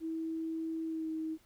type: tone with pitch glide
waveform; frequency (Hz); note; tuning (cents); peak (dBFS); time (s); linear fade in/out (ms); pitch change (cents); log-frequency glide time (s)
sine; 323.7 to 317.6; E4 to D#4; -31 to +36; -34; 0-1.38; 50; -33; 0.85-1.1
effects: pink hiss -67 dBFS RMS until 1.45 s